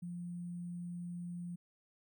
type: tone with sample-and-hold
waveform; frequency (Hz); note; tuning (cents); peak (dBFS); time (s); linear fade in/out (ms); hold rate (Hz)
sine; 174.61; F3; 0; -40; 0.02-1.56; 10; 8820
effects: none